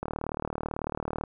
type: click train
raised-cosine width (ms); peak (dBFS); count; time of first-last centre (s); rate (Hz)
1; -17; 47; 0.03-1.237; 38.1
effects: none